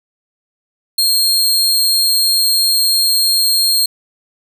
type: tone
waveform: sawtooth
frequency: 4229 Hz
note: C8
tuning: 18 cents sharp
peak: -8 dBFS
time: 0.98-3.86 s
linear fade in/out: 5 ms
effects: none